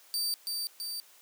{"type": "tone with echo", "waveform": "sawtooth", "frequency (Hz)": 4640, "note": "D8", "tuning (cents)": -22, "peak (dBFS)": -26, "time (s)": [0.14, 0.34], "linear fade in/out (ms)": 0, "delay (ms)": 330, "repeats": 2, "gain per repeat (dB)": -3, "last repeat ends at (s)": 1, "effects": ["white hiss -58 dBFS RMS until 1.21 s", "high-pass 400 Hz 12 dB/octave"]}